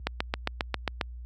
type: click train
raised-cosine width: 0.3 ms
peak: -10 dBFS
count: 8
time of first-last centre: 0.07-1.012 s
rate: 7.43 Hz
effects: added 60 Hz sine -32 dBFS peak until 1.25 s + high-pass 80 Hz 12 dB/octave